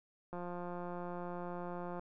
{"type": "click train", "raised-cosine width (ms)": 1, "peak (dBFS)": -30, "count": 294, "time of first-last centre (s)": [0.33, 1.995], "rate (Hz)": 176, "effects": []}